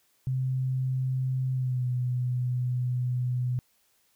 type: tone with pitch glide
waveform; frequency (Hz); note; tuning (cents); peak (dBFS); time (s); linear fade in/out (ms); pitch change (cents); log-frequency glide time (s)
sine; 130 to 124.7; C3 to B2; -11 to +17; -25; 0.27-3.59; 0; -72; 1.53-1.86
effects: white hiss -68 dBFS RMS until 4.15 s